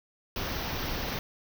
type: band-stop noise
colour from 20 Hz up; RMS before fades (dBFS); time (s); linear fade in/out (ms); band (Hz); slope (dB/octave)
pink; -33; 0.36-1.19; 2; 6100 to 13000; 96
effects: none